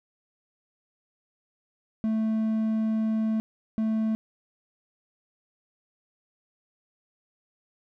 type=tone bursts at uneven times; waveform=triangle; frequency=220 Hz; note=A3; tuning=in tune; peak=-21 dBFS; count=2; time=2.04-3.4 / 3.78-4.15 s; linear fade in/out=0 ms; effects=none